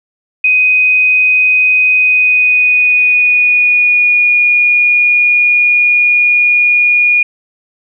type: tone with pitch glide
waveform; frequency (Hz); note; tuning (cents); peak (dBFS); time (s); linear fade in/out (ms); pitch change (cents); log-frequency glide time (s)
sine; 2504 to 2440; D#7 to D#7; +10 to -34; -6; 0.44-7.23; 5; -44; 1.94-4.42
effects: none